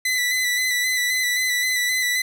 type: tone with vibrato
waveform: sawtooth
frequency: 1995 Hz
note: B6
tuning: 17 cents sharp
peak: -16 dBFS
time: 0.05-2.22 s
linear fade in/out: 5 ms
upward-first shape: square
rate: 3.8 Hz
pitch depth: 24 cents each way
effects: none